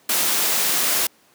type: noise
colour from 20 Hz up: white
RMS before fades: -20 dBFS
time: 0.09-1.07 s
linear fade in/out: 5 ms
effects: pink hiss -56 dBFS RMS until 1.34 s + high-pass 200 Hz 12 dB/octave